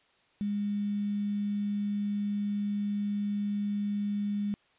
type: tone with quantisation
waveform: sine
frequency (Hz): 204.7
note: G#3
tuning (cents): -25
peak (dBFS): -28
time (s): 0.41-4.54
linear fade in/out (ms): 0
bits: 8
effects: white hiss -66 dBFS RMS until 4.78 s + resampled to 8000 Hz